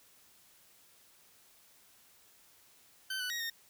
20% pulse tone with pitch steps, 1537 / 1491 / 1888 / 1842 Hz, G6 / F#6 / A#6 / A#6, -35 / +13 / +22 / -21 cents, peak -30 dBFS, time 3.1-3.5 s, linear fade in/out 5 ms, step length 100 ms, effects white hiss -63 dBFS RMS until 3.69 s

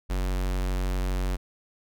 square tone with notch filter, 46.23 Hz, F#1, 1 cent flat, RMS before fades -27 dBFS, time 0.09-1.37 s, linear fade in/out 20 ms, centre 100 Hz, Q 1.7, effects none

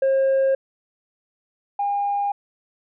sine tone pair in turn, 537 / 808.8 Hz, C5 / G#5, +45 / -46 cents, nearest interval perfect fifth, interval 709 cents, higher second, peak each -13 / -19 dBFS, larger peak first, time 0.02-0.55 / 1.79-2.32 s, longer neither, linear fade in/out 5 ms, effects tanh soft clip ceiling -15 dBFS

